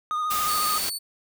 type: tone with vibrato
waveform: triangle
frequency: 1233 Hz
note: D#6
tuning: 16 cents flat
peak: -22 dBFS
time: 0.11-0.78 s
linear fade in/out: 0 ms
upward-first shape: triangle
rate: 14 Hz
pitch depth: 34 cents each way
type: noise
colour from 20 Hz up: white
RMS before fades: -29 dBFS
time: 0.3-0.9 s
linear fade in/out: 10 ms
type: tone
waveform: 20% pulse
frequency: 4477 Hz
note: C#8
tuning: 16 cents sharp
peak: -23 dBFS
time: 0.47-0.99 s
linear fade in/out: 20 ms
effects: none